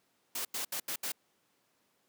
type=noise bursts at uneven times; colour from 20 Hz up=white; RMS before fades=-36 dBFS; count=5; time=0.35-0.45 / 0.54-0.65 / 0.72-0.8 / 0.88-0.96 / 1.03-1.12 s; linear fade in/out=5 ms; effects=pink hiss -73 dBFS RMS until 2.08 s + high-pass 200 Hz 12 dB/octave